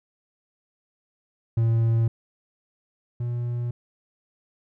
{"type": "tone pair in turn", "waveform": "triangle", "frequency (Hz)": [114.4, 120.22], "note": ["A#2", "B2"], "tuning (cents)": [-32, -46], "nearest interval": "minor second", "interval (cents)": 86, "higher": "second", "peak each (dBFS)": [-16, -23], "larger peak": "first", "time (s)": [[1.57, 2.08], [3.2, 3.71]], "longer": "neither", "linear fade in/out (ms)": 5, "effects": []}